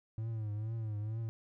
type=tone with vibrato; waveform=triangle; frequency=109 Hz; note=A2; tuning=16 cents flat; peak=-33 dBFS; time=0.18-1.29 s; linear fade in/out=0 ms; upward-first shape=triangle; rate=2.2 Hz; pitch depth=98 cents each way; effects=none